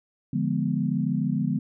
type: chord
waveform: sine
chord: D diminished seventh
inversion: none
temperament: equal with one note detuned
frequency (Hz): 146.83 / 173.71 / 207.7 / 246.9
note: D3 / F3 / Ab3 / Cb4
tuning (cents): 0 / -9 / 0 / 0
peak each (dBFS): -28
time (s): 0.33-1.59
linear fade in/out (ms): 5
effects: none